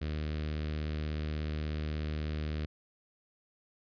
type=tone with notch filter; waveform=sawtooth; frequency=76.4 Hz; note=D#2; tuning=31 cents flat; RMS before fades=-35 dBFS; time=0.01-2.66 s; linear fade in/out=10 ms; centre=880 Hz; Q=0.99; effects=resampled to 11025 Hz